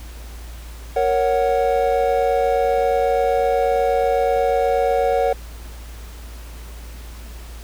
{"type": "chord", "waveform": "triangle", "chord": "F# major", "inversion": "first", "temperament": "equal", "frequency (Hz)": [466.2, 554.4, 740], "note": ["A#4", "C#5", "F#5"], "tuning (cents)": [0, 0, 0], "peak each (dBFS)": -18, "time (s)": [0.96, 5.33], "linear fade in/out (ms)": 5, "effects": ["added 57 Hz sine -33 dBFS peak until 7.63 s", "pink hiss -43 dBFS RMS until 7.63 s"]}